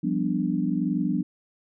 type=chord; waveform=sine; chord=G dominant seventh; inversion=third; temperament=equal; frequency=174.61 / 196 / 246.9 / 293.7 Hz; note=F3 / G3 / B3 / D4; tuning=0 / 0 / 0 / 0 cents; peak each=-28 dBFS; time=0.03-1.23 s; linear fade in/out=10 ms; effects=none